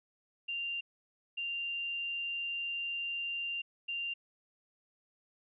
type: tone bursts at uneven times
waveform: sine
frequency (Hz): 2784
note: F7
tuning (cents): -6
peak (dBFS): -34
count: 3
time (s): 0.48-0.81 / 1.37-3.62 / 3.88-4.14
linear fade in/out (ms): 10
effects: none